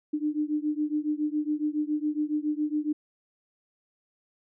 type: beating tone pair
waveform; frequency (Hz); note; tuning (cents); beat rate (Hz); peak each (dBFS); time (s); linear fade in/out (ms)
sine; 298.1 / 305.3; D4 / D#4; +26 / -33; 7.2; -28 / -29; 0.13-2.93; 10
effects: none